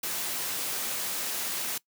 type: noise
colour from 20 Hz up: white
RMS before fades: -32 dBFS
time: 0.03-1.78 s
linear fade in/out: 5 ms
effects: noise-tail reverb RT60 0.1 s tail -21 dB re dry + high-pass 150 Hz 12 dB/octave